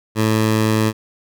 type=tone; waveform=15% pulse; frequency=109.5 Hz; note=A2; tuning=8 cents flat; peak=-8 dBFS; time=0.15-0.93 s; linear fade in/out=50 ms; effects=none